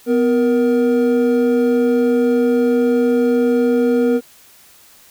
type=tone pair together; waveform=triangle; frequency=249.8 / 471.5 Hz; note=B3 / A#4; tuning=+20 / +20 cents; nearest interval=major seventh; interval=1100 cents; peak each=-13 dBFS; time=0.06-4.21 s; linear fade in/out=50 ms; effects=white hiss -47 dBFS RMS until 5.1 s